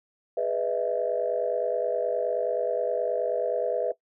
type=chord; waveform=sine; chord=E major seventh; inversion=first; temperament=equal with one note detuned; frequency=415.3 / 493.9 / 609.8 / 659.3 Hz; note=G#4 / B4 / D#5 / E5; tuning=0 / 0 / -35 / 0 cents; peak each=-33 / -27 / -30 / -28 dBFS; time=0.37-3.92 s; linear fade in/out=5 ms; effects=noise-tail reverb RT60 0.1 s tail -18 dB re dry + tanh soft clip ceiling -14 dBFS